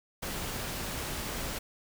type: noise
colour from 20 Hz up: pink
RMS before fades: -36 dBFS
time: 0.22-1.59 s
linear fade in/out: 10 ms
effects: none